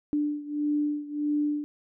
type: beating tone pair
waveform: sine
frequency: 294.9 / 296.5 Hz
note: D4 / D4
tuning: +7 / +17 cents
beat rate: 1.6 Hz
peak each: -27 / -30 dBFS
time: 0.13-1.64 s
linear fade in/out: 0 ms
effects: none